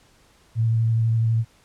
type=tone with vibrato; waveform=sine; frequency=113.5 Hz; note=A#2; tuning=46 cents flat; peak=-17 dBFS; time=0.55-1.45 s; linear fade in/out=50 ms; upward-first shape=square; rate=12 Hz; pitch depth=14 cents each way; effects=pink hiss -57 dBFS RMS until 1.64 s + low-pass 10000 Hz 12 dB/octave